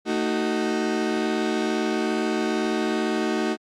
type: chord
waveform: 35% pulse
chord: D# diminished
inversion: second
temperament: just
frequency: 224 / 311.1 / 373.4 Hz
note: A3 / D#4 / F#4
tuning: +31 / 0 / +16 cents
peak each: -25 dBFS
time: 0.05-3.57 s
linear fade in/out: 50 ms
effects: low-pass 6000 Hz 12 dB/octave + Opus 48 kbps